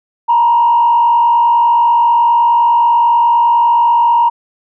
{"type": "tone with frequency modulation", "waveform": "sine", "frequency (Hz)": 942, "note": "A#5", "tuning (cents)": 18, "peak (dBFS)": -6, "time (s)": [0.28, 4.3], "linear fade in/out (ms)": 20, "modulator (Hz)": 49.5, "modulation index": 0.57, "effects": ["tanh soft clip ceiling -2 dBFS"]}